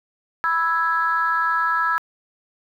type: chord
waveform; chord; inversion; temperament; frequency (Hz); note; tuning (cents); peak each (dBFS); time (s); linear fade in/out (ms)
sine; E major; second; equal; 987.8 / 1318.5 / 1661.2; B5 / E6 / G#6; 0 / 0 / 0; -24 / -20 / -22; 0.44-1.98; 0
effects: tanh soft clip ceiling -9 dBFS + 9-bit